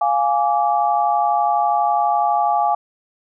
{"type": "chord", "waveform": "sine", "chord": "D diminished", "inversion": "first", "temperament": "equal with one note detuned", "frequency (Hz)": [698.5, 830.6, 1160.5], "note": ["F5", "Ab5", "D6"], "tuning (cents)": [0, 0, -21], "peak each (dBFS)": [-19, -17, -23], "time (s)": [0.01, 2.75], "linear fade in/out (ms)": 5, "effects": []}